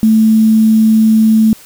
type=tone with quantisation; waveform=sine; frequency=220 Hz; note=A3; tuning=in tune; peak=-5 dBFS; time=0.03-1.53 s; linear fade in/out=0 ms; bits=5; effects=white hiss -39 dBFS RMS until 1.65 s